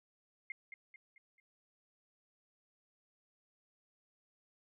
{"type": "tone with echo", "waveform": "sine", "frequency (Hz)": 2120, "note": "C7", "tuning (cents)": 22, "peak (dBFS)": -39, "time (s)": [0.5, 0.52], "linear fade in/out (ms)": 2, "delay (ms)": 220, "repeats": 4, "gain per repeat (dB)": -7, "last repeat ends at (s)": 1.4, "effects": []}